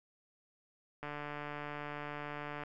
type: click train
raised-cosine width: 0.5 ms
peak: -27 dBFS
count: 237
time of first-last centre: 1.03-2.635 s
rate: 147 Hz
effects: none